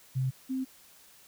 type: tone pair in turn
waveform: sine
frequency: 130.81 / 261.6 Hz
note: C3 / C4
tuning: 0 / 0 cents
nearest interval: octave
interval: 1200 cents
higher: second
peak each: -26 / -29 dBFS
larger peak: first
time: 0.15-0.31 / 0.49-0.65 s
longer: neither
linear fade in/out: 20 ms
effects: white hiss -57 dBFS RMS until 1.27 s